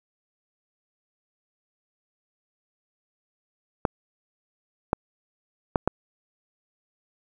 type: clicks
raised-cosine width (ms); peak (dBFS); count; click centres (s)
1; -6; 4; 3.852 / 4.931 / 5.758 / 5.876
effects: 8-bit